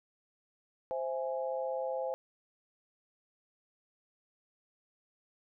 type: chord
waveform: sine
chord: C augmented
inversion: none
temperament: equal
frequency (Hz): 523.3 / 659.3 / 830.6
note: C5 / E5 / G#5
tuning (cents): 0 / 0 / 0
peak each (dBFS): -34 / -39 / -40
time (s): 0.91-2.14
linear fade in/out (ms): 0
effects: none